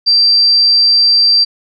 sine tone, 4699 Hz, D8, in tune, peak -6 dBFS, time 0.06-1.45 s, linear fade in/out 20 ms, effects none

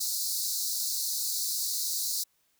pink high-pass noise, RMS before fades -31 dBFS, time 0-2.24 s, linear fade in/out 10 ms, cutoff 4000 Hz, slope 96 dB/octave, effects white hiss -71 dBFS RMS until 2.59 s

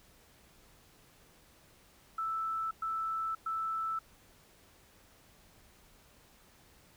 sine tone bursts, 1319 Hz, E6, 1 cent sharp, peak -32 dBFS, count 3, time 2.18-3.99 s, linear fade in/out 5 ms, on 530 ms, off 110 ms, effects pink hiss -62 dBFS RMS until 6.96 s

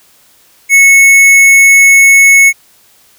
triangle tone with hard clipping, 2201 Hz, C#7, 13 cents flat, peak -3 dBFS, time 0.69-2.53 s, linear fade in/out 50 ms, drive 16 dB, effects white hiss -46 dBFS RMS until 3.18 s

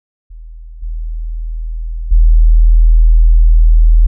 sine tone with level steps, 40.37 Hz, E1, 35 cents flat, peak -28 / -17 / -3 dBFS, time 0.3-4.07 s, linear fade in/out 10 ms, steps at 0.82 / 2.11 s, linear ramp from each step 10 ms, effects none

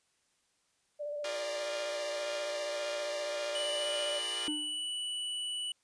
sine tone with vibrato, 587.3 Hz, D5, in tune, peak -35 dBFS, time 0.99-4.2 s, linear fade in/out 20 ms, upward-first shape square, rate 15 Hz, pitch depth 22 cents each way
5% pulse chord, Bb dominant seventh, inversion second, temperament equal with one note detuned, 349.2 / 407.7 / 466.2 / 587.3 Hz, F4 / Ab4 / Bb4 / D5, 0 / -32 / 0 / 0 cents, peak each -33 dBFS, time 1.24-4.48 s, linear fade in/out 5 ms
square tone, 2960 Hz, F#7, in tune, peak -35 dBFS, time 3.55-5.72 s, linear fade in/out 2 ms
triangle tone with exponential decay, 301 Hz, D4, 43 cents sharp, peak -29 dBFS, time 4.48-4.9 s, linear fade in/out 1 ms, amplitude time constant 90 ms
effects white hiss -74 dBFS RMS until 5.83 s + resampled to 22050 Hz

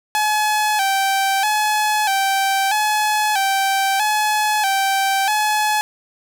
sawtooth tone with vibrato, 814 Hz, G#5, 35 cents flat, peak -12 dBFS, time 0.15-5.81 s, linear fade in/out 0 ms, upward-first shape square, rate 0.78 Hz, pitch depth 76 cents each way, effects none

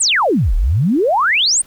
sine exponential two-way sweep, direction down then up, 9397 to 34.89 to 9397 Hz, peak -11 dBFS, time 0-1.62 s, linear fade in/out 10 ms, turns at 0.55 s, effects pink hiss -47 dBFS RMS until 1.66 s

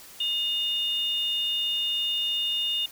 sine tone pair together, 2857 / 3600 Hz, F7 / A7, +39 / +39 cents, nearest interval major third, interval 400 cents, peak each -26 / -29 dBFS, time 0.2-2.86 s, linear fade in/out 5 ms, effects white hiss -47 dBFS RMS until 2.91 s

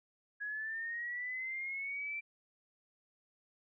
sine linear sweep, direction up, 1661.2 to 2349 Hz, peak -37 dBFS, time 0.4-2.21 s, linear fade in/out 20 ms, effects none

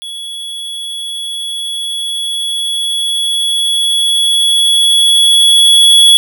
square tone with level ramp, 3372 Hz, G#7, 26 cents sharp, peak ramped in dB -23 to -3 dBFS, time 0.02-6.17 s, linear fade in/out 0 ms, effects none

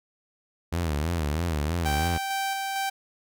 sawtooth tone with vibrato, 79.4 Hz, D#2, 36 cents sharp, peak -21 dBFS, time 0.72-2.18 s, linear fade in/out 10 ms, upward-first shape sine, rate 3.1 Hz, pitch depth 160 cents each way
sawtooth tone with tremolo, 780 Hz, G5, 9 cents flat, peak -22 dBFS, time 1.85-2.9 s, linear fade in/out 10 ms, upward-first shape square, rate 2.2 Hz, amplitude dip 25%
effects none

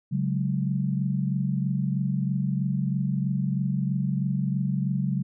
sine chord, C# suspended fourth, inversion none, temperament just, 138.59 / 184.79 / 207.9 Hz, C#3 / F#3 / G#3, 0 / -2 / +2 cents, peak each -26 / -27 / -31 dBFS, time 0.11-5.23 s, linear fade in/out 20 ms, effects none

